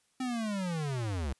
square linear sweep, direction down, 261.6 to 62.2 Hz, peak -32 dBFS, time 0.2-1.33 s, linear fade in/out 5 ms, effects white hiss -72 dBFS RMS until 1.39 s + resampled to 24000 Hz

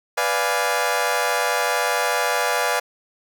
20% pulse chord, B diminished seventh, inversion none, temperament equal, 493.9 / 587.3 / 698.5 / 830.6 Hz, B4 / D5 / F5 / Ab5, 0 / 0 / 0 / 0 cents, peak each -20 dBFS, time 0.17-2.8 s, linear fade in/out 10 ms, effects none

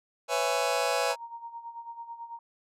sawtooth chord, C# minor seventh, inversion third, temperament just, 498.9 / 554.4 / 665.2 / 831.5 Hz, B4 / C#5 / E5 / G#5, +17 / 0 / +16 / +2 cents, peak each -27 dBFS, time 0.28-1.16 s, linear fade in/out 50 ms
sine tone with tremolo, 931 Hz, A#5, 2 cents flat, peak -36 dBFS, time 1.1-2.39 s, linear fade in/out 2 ms, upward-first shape sine, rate 9.1 Hz, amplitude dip 70%
effects low-pass 10000 Hz 12 dB/octave

